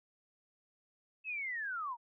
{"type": "linear sweep", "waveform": "sine", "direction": "down", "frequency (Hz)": [2637, 903], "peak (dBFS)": -36, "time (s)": [1.24, 1.97], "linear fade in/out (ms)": 50, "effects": []}